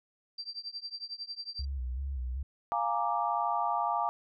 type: tone with tremolo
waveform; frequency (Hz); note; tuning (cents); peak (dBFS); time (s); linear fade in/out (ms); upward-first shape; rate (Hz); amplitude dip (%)
sine; 4699; D8; 0; -34; 0.38-1.65; 5; triangle; 11; 100
type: tone with vibrato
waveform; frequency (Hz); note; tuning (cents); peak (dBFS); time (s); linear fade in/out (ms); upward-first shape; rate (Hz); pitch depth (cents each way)
sine; 65.41; C2; 0; -32; 1.59-2.43; 5; square; 2.6; 80
type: chord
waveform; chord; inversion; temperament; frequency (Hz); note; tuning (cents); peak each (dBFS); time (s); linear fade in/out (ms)
sine; Bb dominant seventh; second; equal; 698.5 / 830.6 / 932.3 / 1174.7; F5 / Ab5 / Bb5 / D6; 0 / 0 / 0 / 0; -33; 2.72-4.09; 0
effects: none